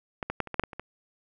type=clicks; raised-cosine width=0.5 ms; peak=-16 / -15 / -11 / -25 / -18 / -7 / -15 / -26 / -20 dBFS; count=9; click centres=0.228 / 0.3 / 0.403 / 0.473 / 0.543 / 0.596 / 0.637 / 0.732 / 0.796 s; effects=none